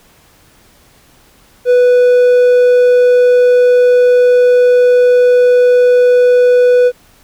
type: tone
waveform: triangle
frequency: 493.9 Hz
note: B4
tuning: in tune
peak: -3 dBFS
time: 1.65-6.92 s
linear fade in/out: 50 ms
effects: pink hiss -47 dBFS RMS until 7.23 s